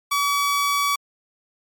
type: tone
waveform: sawtooth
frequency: 1140 Hz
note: C#6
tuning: 48 cents sharp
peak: -15 dBFS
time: 0.11-0.96 s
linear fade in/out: 10 ms
effects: MP3 96 kbps